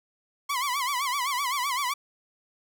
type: tone with vibrato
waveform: sawtooth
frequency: 1063 Hz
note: C6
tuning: 27 cents sharp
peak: -22 dBFS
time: 0.49-1.94 s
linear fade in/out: 10 ms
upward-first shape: sine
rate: 7.8 Hz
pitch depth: 150 cents each way
effects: none